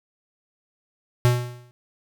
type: tone with exponential decay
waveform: square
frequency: 122.3 Hz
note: B2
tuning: 16 cents flat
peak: -13 dBFS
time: 1.25-1.71 s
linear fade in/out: 0 ms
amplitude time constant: 98 ms
effects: none